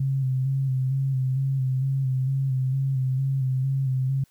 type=tone with vibrato; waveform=sine; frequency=132.8 Hz; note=C3; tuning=26 cents sharp; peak=-21 dBFS; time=0-4.24 s; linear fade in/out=5 ms; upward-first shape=square; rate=2.2 Hz; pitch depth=33 cents each way; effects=white hiss -64 dBFS RMS until 4.3 s